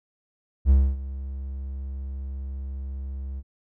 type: tone with ADSR envelope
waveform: triangle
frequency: 67.3 Hz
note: C2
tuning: 49 cents sharp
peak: -10 dBFS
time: 0.65-3.43 s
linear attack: 51 ms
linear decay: 260 ms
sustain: -18 dB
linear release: 46 ms
effects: none